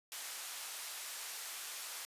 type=band-pass noise; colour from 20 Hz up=white; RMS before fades=-45 dBFS; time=0.12-2.05 s; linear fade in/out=0 ms; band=750 to 12000 Hz; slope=12 dB/octave; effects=resampled to 32000 Hz